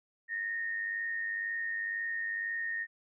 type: tone with amplitude modulation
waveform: sine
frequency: 1844 Hz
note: A#6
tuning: 19 cents flat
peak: -30 dBFS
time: 0.28-2.87 s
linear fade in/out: 50 ms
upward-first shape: sine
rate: 102 Hz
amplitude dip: 50%
effects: none